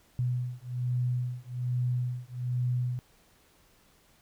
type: beating tone pair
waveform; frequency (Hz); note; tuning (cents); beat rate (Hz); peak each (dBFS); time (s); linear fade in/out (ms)
sine; 123.47 / 124.67; B2 / B2; 0 / +17; 1.2; -31 / -31; 0.19-2.99; 0
effects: pink hiss -63 dBFS RMS until 4.21 s